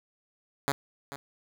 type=tone with echo; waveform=5% pulse; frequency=140 Hz; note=C#3; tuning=18 cents sharp; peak=-14 dBFS; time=0.68-0.72 s; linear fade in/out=0 ms; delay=440 ms; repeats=1; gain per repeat=-13 dB; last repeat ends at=1.16 s; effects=none